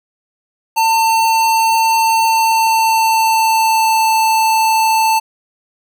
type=tone with pitch glide; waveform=square; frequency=899 to 886.6 Hz; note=A5 to A5; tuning=+37 to +13 cents; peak=-11 dBFS; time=0.76-5.2 s; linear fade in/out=20 ms; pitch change=-24 cents; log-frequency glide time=2.25-4.13 s; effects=none